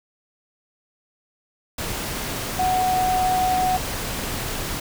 sine tone in noise, 740 Hz, F#5, in tune, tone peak -18 dBFS, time 2.59-3.77 s, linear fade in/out 5 ms, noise pink, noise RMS -28 dBFS, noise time 1.78-4.8 s, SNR +7 dB, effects none

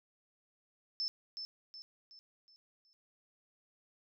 sine tone with echo, 5274 Hz, E8, in tune, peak -33 dBFS, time 1-1.08 s, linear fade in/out 0 ms, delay 370 ms, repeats 5, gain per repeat -7 dB, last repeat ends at 2.93 s, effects none

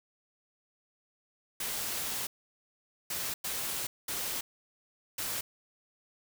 white noise bursts at uneven times, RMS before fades -35 dBFS, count 5, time 1.6-2.27 / 3.1-3.34 / 3.44-3.87 / 4.08-4.41 / 5.18-5.41 s, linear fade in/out 5 ms, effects none

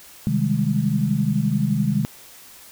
sine chord, Ab major seventh, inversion first, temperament equal, 130.81 / 155.56 / 196 / 207.7 Hz, C3 / Eb3 / G3 / Ab3, 0 / 0 / 0 / 0 cents, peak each -24 / -23 / -25 / -22 dBFS, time 0.27-2.05 s, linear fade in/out 0 ms, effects white hiss -45 dBFS RMS until 2.71 s

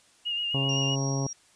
sine tone with vibrato, 2844 Hz, F7, 31 cents sharp, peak -27 dBFS, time 0.25-0.96 s, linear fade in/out 20 ms, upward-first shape sine, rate 7.8 Hz, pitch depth 32 cents each way
harmonic tone, 136.7 Hz, C#3, 24 cents flat, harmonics 1 / 2 / 3 / 4 / 5 / 6 / 7 / 8, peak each -27 / -33 / -37 / -39 / -41 / -43 / -44 / -45 dBFS, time 0.54-1.27 s, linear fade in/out 5 ms
sine tone with tremolo, 5640 Hz, F8, 16 cents sharp, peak -33 dBFS, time 0.69-1.33 s, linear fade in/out 2 ms, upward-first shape triangle, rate 3.3 Hz, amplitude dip 35%
effects white hiss -60 dBFS RMS until 1.55 s + resampled to 22050 Hz

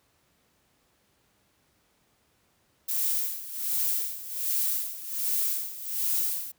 violet noise with tremolo, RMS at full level -26 dBFS, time 2.88-6.52 s, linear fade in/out 10 ms, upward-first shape sine, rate 1.3 Hz, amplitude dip 80%, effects pink hiss -68 dBFS RMS until 6.58 s + high-pass 60 Hz 12 dB/octave

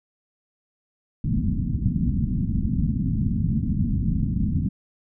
white low-pass noise, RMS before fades -23 dBFS, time 1.24-4.69 s, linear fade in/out 5 ms, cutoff 240 Hz, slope 48 dB/octave, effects none

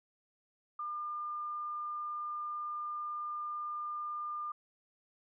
sine tone, 1203 Hz, D6, 41 cents sharp, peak -36 dBFS, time 0.79-4.52 s, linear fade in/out 5 ms, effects none

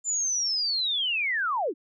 sine linear sweep, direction down, 7200 to 250.5 Hz, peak -24 dBFS, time 0.04-1.74 s, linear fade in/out 50 ms, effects none

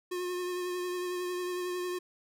square tone with vibrato, 359.2 Hz, F4, 49 cents sharp, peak -33 dBFS, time 0.11-1.99 s, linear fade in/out 10 ms, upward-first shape triangle, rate 11 Hz, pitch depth 25 cents each way, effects none

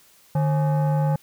sine tone with frequency modulation, 150.9 Hz, D3, 47 cents sharp, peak -16 dBFS, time 0.35-1.16 s, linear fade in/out 5 ms, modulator 688 Hz, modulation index 0.56, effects tanh soft clip ceiling -16 dBFS + white hiss -55 dBFS RMS until 1.22 s

